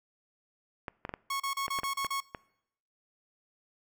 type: clicks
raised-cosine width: 0.5 ms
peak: -21 dBFS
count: 9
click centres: 0.882 / 1.051 / 1.093 / 1.139 / 1.681 / 1.788 / 1.834 / 2.047 / 2.348 s
type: tone bursts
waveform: sawtooth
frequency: 1100 Hz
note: C#6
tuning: 14 cents flat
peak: -27 dBFS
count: 7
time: 1.3-2.204 s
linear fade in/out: 5 ms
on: 100 ms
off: 34 ms
effects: noise-tail reverb RT60 0.8 s tail -23 dB re dry